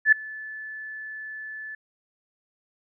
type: tone with ADSR envelope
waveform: sine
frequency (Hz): 1739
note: A6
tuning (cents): -21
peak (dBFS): -10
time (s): 0.05-1.75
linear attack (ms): 73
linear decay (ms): 4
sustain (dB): -24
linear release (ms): 4
effects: none